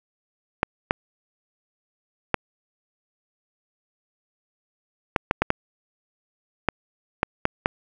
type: clicks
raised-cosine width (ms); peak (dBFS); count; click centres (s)
0.5; -3; 11; 0.631 / 0.909 / 2.343 / 5.162 / 5.311 / 5.42 / 5.504 / 6.687 / 7.231 / 7.454 / 7.659
effects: none